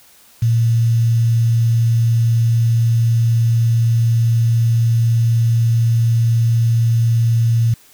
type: tone with quantisation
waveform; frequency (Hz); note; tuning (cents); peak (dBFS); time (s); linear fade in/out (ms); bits
sine; 115.5; A#2; -16; -11; 0.42-7.74; 5; 6
effects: white hiss -48 dBFS RMS until 7.93 s